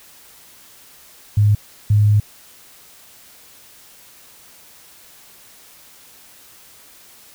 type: tone pair in turn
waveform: sine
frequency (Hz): 104 / 104.43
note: G#2 / G#2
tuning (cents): +3 / +10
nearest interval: unison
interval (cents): 7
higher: second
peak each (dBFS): -10 / -10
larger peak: neither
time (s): 1.37-1.55 / 1.9-2.2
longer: second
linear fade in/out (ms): 5
effects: white hiss -46 dBFS RMS until 7.34 s